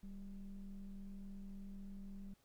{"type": "ring-modulated tone", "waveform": "triangle", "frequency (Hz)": 108.9, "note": "A2", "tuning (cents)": -17, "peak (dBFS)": -40, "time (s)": [0.03, 2.34], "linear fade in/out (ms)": 5, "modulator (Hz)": 87.1, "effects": ["tanh soft clip ceiling -42 dBFS", "pink hiss -75 dBFS RMS until 2.44 s"]}